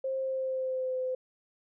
sine tone with pitch glide, 530 to 512.8 Hz, C5 to C5, +22 to -35 cents, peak -29 dBFS, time 0.04-1.15 s, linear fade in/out 5 ms, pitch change -57 cents, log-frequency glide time 0.18-0.97 s, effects none

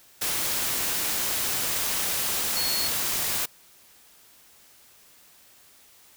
sine tone in noise, 4349 Hz, C#8, 34 cents flat, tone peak -27 dBFS, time 2.56-2.88 s, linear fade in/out 10 ms, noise white, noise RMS -27 dBFS, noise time 0.21-3.46 s, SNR -3 dB, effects white hiss -55 dBFS RMS until 6.16 s

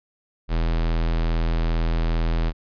square tone, 41.2 Hz, E1, in tune, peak -20 dBFS, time 0.48-2.53 s, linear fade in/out 50 ms, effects resampled to 11025 Hz

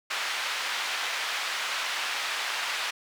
white band-pass noise, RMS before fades -31 dBFS, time 0.1-2.91 s, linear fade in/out 10 ms, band 950 to 3100 Hz, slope 12 dB/octave, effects none

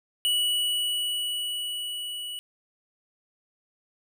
square tone with level ramp, 2941 Hz, F#7, 11 cents flat, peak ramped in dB -22 to -34 dBFS, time 0.25-2.39 s, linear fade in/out 0 ms, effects none

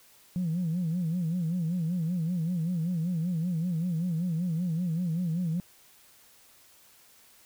sine tone with vibrato, 170.4 Hz, F3, 42 cents flat, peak -25 dBFS, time 0.36-5.6 s, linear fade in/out 0 ms, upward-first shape sine, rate 5.2 Hz, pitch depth 130 cents each way, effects tanh soft clip ceiling -23 dBFS + white hiss -58 dBFS RMS until 7.45 s

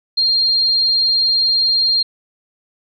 sine tone, 4205 Hz, C8, 8 cents sharp, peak -12 dBFS, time 0.17-2.03 s, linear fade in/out 10 ms, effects none

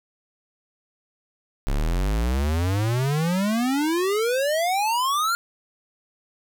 square exponential sweep, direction up, 32.93 to 1423 Hz, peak -21 dBFS, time 1.67-5.35 s, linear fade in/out 0 ms, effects none

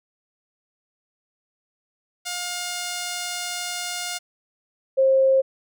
5% pulse / sine tone pair in turn, 711 / 532.6 Hz, F5 / C5, +31 / +31 cents, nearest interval perfect fourth, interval 500 cents, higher first, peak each -16 / -14 dBFS, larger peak second, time 2.25-4.19 / 4.97-5.42 s, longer first, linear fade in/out 20 ms, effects none

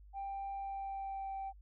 sine tone with pitch glide, 788 to 778 Hz, G5 to G5, +9 to -13 cents, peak -37 dBFS, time 0.13-1.53 s, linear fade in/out 50 ms, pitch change -22 cents, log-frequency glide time 0.52-1.35 s, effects tanh soft clip ceiling -36 dBFS + added 50 Hz sine -54 dBFS peak until 1.61 s

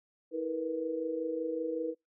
sine tone cluster, 322.6 / 462 / 487.3 Hz, E4 / A#4 / B4, -37 / -16 / -23 cents, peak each -36 / -39 / -34 dBFS, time 0.31-1.95 s, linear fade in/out 50 ms, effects noise-tail reverb RT60 0.2 s tail -26 dB re dry

